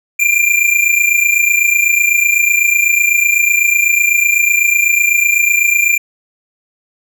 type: tone pair together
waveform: square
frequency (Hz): 2373 / 2401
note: D7 / D7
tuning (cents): +17 / +38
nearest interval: unison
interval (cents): 21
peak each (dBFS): -13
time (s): 0.19-5.98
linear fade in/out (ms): 10
effects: none